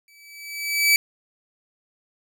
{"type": "tone with exponential growth", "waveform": "sawtooth", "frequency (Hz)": 2300, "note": "D7", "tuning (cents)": -37, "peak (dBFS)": -9, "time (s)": [0.08, 0.96], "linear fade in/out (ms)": 1, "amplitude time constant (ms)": 190, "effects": []}